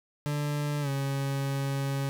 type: tone with pitch glide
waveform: 40% pulse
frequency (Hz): 146.83 to 137.79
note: D3 to C#3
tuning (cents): 0 to -10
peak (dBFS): -27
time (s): 0.26-2.09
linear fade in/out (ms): 0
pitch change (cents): -110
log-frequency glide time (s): 0.81-0.89
effects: none